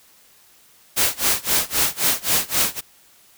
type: noise with tremolo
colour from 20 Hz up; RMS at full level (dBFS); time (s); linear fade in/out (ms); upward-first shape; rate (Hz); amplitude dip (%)
white; -17; 0.96-2.81; 20; sine; 3.8; 95
effects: white hiss -53 dBFS RMS until 3.37 s